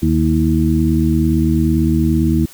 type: harmonic tone with a mistuned harmonic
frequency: 77.78 Hz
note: D#2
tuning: in tune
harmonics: 1 / 2 / 3 / 4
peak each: -17 / -17 / -17 / -17 dBFS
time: 0.02-2.46 s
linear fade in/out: 10 ms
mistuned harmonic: 4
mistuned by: +62 cents
effects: white hiss -41 dBFS RMS until 2.53 s